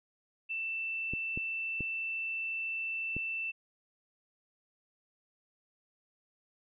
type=tone; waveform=sine; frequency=2666 Hz; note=E7; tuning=19 cents sharp; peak=-33 dBFS; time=0.49-3.52 s; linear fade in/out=20 ms
type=clicks; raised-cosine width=3 ms; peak=-25 dBFS; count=4; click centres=1.136 / 1.375 / 1.807 / 3.166 s
effects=none